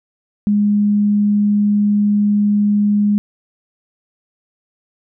sine tone, 206.4 Hz, G#3, 10 cents flat, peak -11 dBFS, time 0.47-3.18 s, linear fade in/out 0 ms, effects none

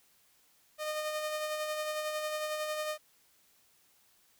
sawtooth tone with tremolo, 612 Hz, D#5, 29 cents flat, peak -28 dBFS, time 0.78-2.98 s, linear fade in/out 50 ms, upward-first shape sine, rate 11 Hz, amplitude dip 35%, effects white hiss -67 dBFS RMS until 4.39 s

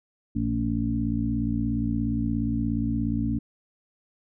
harmonic tone with a mistuned harmonic, 57 Hz, A#1, 38 cents flat, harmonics 1 / 2 / 3 / 4 / 5, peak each -31 / -30 / -37 / -27 / -29 dBFS, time 0.35-3.39 s, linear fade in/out 10 ms, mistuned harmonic 2, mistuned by +38 cents, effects none

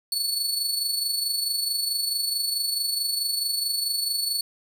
sawtooth tone with amplitude modulation, 4435 Hz, C#8, in tune, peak -19 dBFS, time 0.12-4.41 s, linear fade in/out 2 ms, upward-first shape sine, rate 24.6 Hz, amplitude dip 50%, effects none

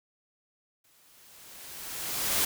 white noise with exponential growth, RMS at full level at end -25 dBFS, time 0.84-2.45 s, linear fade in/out 5 ms, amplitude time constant 350 ms, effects none

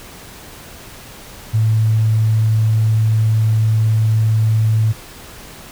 sine tone, 110 Hz, A2, in tune, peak -11 dBFS, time 1.53-4.93 s, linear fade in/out 20 ms, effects pink hiss -37 dBFS RMS until 5.71 s

